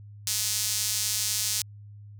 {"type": "tone with high-pass filter", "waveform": "sawtooth", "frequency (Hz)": 212, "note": "G#3", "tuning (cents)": 36, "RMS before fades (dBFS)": -28, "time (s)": [0.27, 1.62], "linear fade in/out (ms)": 0, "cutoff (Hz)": 5700, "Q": 1.2, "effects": ["added 103 Hz sine -43 dBFS peak until 2.19 s"]}